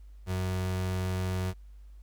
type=tone; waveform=35% pulse; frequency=92.5 Hz; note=F#2; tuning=in tune; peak=-27 dBFS; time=0.26-1.54 s; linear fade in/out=50 ms; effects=added 50 Hz sine -46 dBFS peak until 2.02 s + pink hiss -72 dBFS RMS until 2.02 s